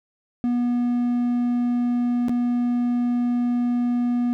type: tone with dropouts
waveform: triangle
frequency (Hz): 242.5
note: B3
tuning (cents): -31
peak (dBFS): -17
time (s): 0.44-4.33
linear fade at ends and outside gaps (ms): 0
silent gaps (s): 2.284-2.294
effects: none